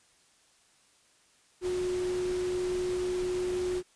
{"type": "tone in noise", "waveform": "sine", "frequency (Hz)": 363.3, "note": "F#4", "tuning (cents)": -32, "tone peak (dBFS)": -28, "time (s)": [1.61, 3.83], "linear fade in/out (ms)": 50, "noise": "pink", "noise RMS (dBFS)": -42, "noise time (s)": [1.61, 3.83], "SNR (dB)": 11, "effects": ["white hiss -64 dBFS RMS until 3.95 s", "resampled to 22050 Hz"]}